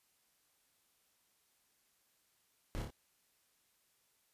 brown noise with echo, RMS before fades -40 dBFS, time 2.75-2.82 s, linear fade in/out 0 ms, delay 28 ms, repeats 3, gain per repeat -3 dB, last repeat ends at 2.904 s, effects white hiss -75 dBFS RMS until 4.33 s + resampled to 32000 Hz

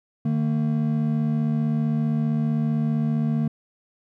triangle tone pair together, 151.4 / 226.8 Hz, D#3 / A#3, -47 / -47 cents, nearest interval perfect fifth, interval 700 cents, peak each -21 dBFS, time 0.25-3.48 s, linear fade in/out 5 ms, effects none

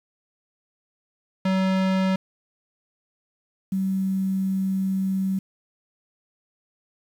square / sine tone pair in turn, 189.2 / 191.29 Hz, F#3 / G3, +39 / -42 cents, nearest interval unison, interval 19 cents, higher second, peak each -20 / -21 dBFS, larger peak first, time 1.45-2.16 / 3.72-5.39 s, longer second, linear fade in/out 5 ms, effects low-pass 4000 Hz 12 dB/octave + 8-bit

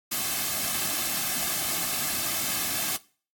white noise with comb filter, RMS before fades -28 dBFS, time 0.11-2.97 s, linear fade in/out 10 ms, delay 2.1 ms, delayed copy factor -0.65, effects noise-tail reverb RT60 0.4 s tail -20 dB re dry + AAC 64 kbps

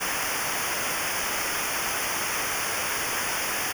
pink noise with comb filter, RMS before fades -28 dBFS, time 0-3.73 s, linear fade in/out 20 ms, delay 0.25 ms, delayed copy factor -0.9, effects none

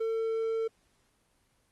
triangle tone, 449.5 Hz, A4, 37 cents sharp, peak -26 dBFS, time 0-0.68 s, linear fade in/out 10 ms, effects pink hiss -70 dBFS RMS until 1.71 s + Opus 24 kbps

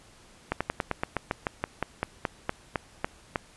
slowing click train, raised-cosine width 0.5 ms, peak -11 dBFS, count 17, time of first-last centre 0.52-3.358 s, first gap 86 ms, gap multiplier 1.09, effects pink hiss -55 dBFS RMS until 3.56 s + resampled to 24000 Hz

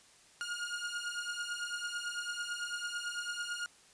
sawtooth beating tone pair, 1422 / 1431 Hz, F6 / F6, +31 / +42 cents, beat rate 9 Hz, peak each -36 / -36 dBFS, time 0.41-3.66 s, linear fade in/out 0 ms, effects white hiss -61 dBFS RMS until 3.93 s + resampled to 22050 Hz

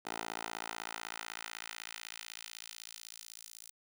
10% pulse tone with high-pass filter sweep, 56 Hz, A1, 31 cents sharp, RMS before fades -45 dBFS, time 0.05-3.71 s, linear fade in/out 10 ms, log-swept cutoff 570 to 7100 Hz, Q 0.88, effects none

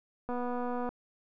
click train, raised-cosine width 1 ms, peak -23 dBFS, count 148, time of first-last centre 0.29-0.89 s, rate 245 Hz, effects none

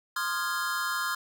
square chord, F minor seventh, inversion second, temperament equal with one note detuned, 1046.5 / 1227.4 / 1396.9 / 1661.2 Hz, C6 / Eb6 / F6 / Ab6, 0 / -24 / 0 / 0 cents, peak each -35 / -36 / -33 / -35 dBFS, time 0.16-1.15 s, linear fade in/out 5 ms, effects none

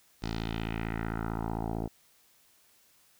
10% pulse tone with low-pass filter sweep, 55.6 Hz, A1, 19 cents sharp, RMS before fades -34 dBFS, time 0.22-1.88 s, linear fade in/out 10 ms, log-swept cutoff 5100 to 580 Hz, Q 2.3, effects white hiss -64 dBFS RMS until 3.19 s

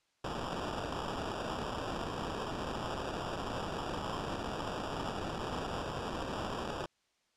violet noise with sample-and-hold, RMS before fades -38 dBFS, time 0.24-6.86 s, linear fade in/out 5 ms, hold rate 2100 Hz, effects white hiss -75 dBFS RMS until 7.36 s + low-pass 6000 Hz 12 dB/octave

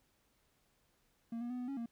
triangle tone with pitch steps, 231 / 239.4 / 248.9 / 247.4 / 275.8 / 233 Hz, A#3 / A#3 / B3 / B3 / C#4 / A#3, -16 / +46 / +14 / +3 / -9 / -1 cents, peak -36 dBFS, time 1.32-1.86 s, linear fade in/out 5 ms, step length 90 ms, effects pink hiss -75 dBFS RMS until 1.91 s

